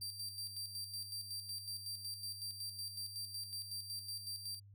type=tone with tremolo; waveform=sawtooth; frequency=4699 Hz; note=D8; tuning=in tune; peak=-38 dBFS; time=0.01-4.6 s; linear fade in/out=10 ms; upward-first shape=square; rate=5.4 Hz; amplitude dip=55%; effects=added 100 Hz sine -56 dBFS peak until 4.74 s